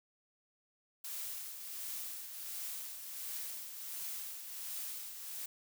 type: noise with tremolo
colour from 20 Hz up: blue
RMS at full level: -41 dBFS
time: 1.04-5.46 s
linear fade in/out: 5 ms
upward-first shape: triangle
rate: 1.4 Hz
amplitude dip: 55%
effects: none